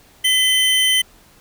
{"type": "tone pair together", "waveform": "square", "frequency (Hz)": [2016, 3082], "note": ["B6", "G7"], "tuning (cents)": [35, -30], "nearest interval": "perfect fifth", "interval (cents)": 735, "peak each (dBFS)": [-20, -15], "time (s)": [0.24, 1.02], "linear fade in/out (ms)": 10, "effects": ["pink hiss -50 dBFS RMS until 1.4 s"]}